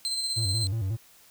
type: tone with tremolo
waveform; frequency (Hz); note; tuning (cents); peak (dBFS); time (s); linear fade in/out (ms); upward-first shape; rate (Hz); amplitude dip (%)
35% pulse; 4116; C8; -29; -25; 0.05-0.67; 0; square; 16; 30
type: tone with vibrato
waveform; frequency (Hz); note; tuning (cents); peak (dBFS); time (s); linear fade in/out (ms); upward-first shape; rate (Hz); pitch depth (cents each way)
triangle; 103.83; G#2; 0; -24; 0.36-0.97; 20; square; 5.5; 150
effects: white hiss -56 dBFS RMS until 1.3 s